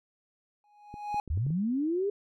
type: tone with exponential growth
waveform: triangle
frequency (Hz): 830.6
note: G#5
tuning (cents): 0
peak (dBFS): -23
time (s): 0.64-1.2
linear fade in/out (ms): 1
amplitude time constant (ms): 120
type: clicks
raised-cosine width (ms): 3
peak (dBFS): -30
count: 6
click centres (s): 0.941 / 1.144 / 1.277 / 1.375 / 1.466 / 1.505
type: linear sweep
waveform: sine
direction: up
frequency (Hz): 65.41 to 415.6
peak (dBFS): -26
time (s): 1.3-2.1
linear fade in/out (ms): 5
effects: none